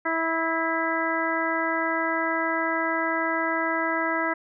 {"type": "harmonic tone with a mistuned harmonic", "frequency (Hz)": 326.5, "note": "E4", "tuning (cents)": -17, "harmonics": [1, 2, 3, 4, 5, 6], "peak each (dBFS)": [-30, -30, -30, -30, -30, -30], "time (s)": [0.05, 4.34], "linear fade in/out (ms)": 10, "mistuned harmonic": 6, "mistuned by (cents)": 27, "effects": []}